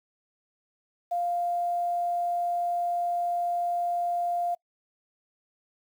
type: tone with quantisation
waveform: sine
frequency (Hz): 698.5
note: F5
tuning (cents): 0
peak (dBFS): -25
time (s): 1.11-4.55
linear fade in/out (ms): 10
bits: 9
effects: noise-tail reverb RT60 0.1 s tail -25 dB re dry